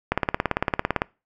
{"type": "click train", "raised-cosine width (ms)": 0.5, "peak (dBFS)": -5, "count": 17, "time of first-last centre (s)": [0.12, 1.019], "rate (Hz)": 17.8, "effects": ["noise-tail reverb RT60 0.3 s tail -24 dB re dry"]}